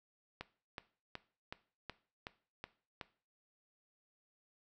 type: click train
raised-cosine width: 0.3 ms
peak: -26 dBFS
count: 8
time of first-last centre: 0.41-3.012 s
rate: 2.69 Hz
effects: noise-tail reverb RT60 0.4 s tail -17 dB re dry

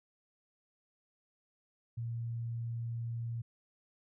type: tone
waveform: sine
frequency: 116.54 Hz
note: A#2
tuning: in tune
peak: -35 dBFS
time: 1.97-3.42 s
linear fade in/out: 10 ms
effects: none

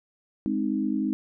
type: chord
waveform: sine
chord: Ab major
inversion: none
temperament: equal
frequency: 207.7 / 261.6 / 311.1 Hz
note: Ab3 / C4 / Eb4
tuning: 0 / 0 / 0 cents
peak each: -28 dBFS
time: 0.46-1.13 s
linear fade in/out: 0 ms
effects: none

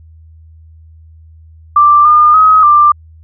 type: tone with pitch steps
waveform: sine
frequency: 1178 / 1211 / 1268 / 1185 Hz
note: D6 / D#6 / D#6 / D6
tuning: +5 / -47 / +32 / +15 cents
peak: -3 dBFS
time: 1.76-2.92 s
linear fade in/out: 5 ms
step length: 290 ms
effects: added 80 Hz sine -36 dBFS peak until 3.23 s

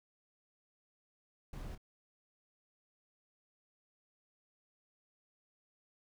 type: noise with echo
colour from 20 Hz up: brown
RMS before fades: -45 dBFS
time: 1.53-1.75 s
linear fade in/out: 2 ms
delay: 27 ms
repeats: 1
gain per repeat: -9 dB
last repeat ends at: 1.777 s
effects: none

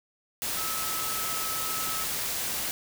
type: tone in noise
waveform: sine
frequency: 1295 Hz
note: E6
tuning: 31 cents flat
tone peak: -36 dBFS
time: 0.57-2.04 s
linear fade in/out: 0 ms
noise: white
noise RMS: -31 dBFS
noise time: 0.42-2.71 s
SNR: -8 dB
effects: none

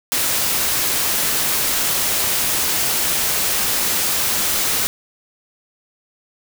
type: noise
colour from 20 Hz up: white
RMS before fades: -19 dBFS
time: 0.12-4.87 s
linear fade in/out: 0 ms
effects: none

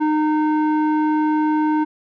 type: tone with low-pass filter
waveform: square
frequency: 306.9 Hz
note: D#4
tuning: 24 cents flat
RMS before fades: -18 dBFS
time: 0-1.85 s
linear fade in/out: 20 ms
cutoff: 1100 Hz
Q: 1.6
effects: none

